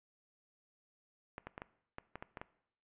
clicks, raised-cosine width 0.5 ms, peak -28 dBFS, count 9, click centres 1.381 / 1.47 / 1.579 / 1.619 / 1.984 / 2.156 / 2.225 / 2.372 / 2.415 s, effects noise-tail reverb RT60 0.7 s tail -19 dB re dry + resampled to 8000 Hz

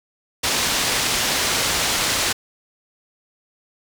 white low-pass noise, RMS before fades -21 dBFS, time 0.43-2.33 s, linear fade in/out 10 ms, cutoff 6400 Hz, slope 12 dB/octave, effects none

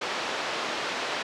pink band-pass noise, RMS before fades -31 dBFS, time 0.01-1.23 s, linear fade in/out 10 ms, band 470 to 4600 Hz, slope 12 dB/octave, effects low-pass 7000 Hz 12 dB/octave

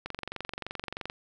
click train, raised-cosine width 0.3 ms, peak -19 dBFS, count 25, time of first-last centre 0.06-1.099 s, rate 23.1 Hz, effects none

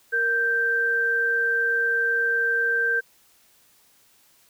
sine tone pair together, 466.2 / 1568 Hz, A#4 / G6, 0 / 0 cents, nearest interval octave + major sixth, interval 2100 cents, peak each -29 / -20 dBFS, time 0.12-3.01 s, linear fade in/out 20 ms, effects white hiss -59 dBFS RMS until 4.49 s

